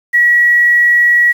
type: tone with quantisation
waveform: sine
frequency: 1922 Hz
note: B6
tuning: 48 cents flat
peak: -6 dBFS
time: 0.13-1.33 s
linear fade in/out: 20 ms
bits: 6
effects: none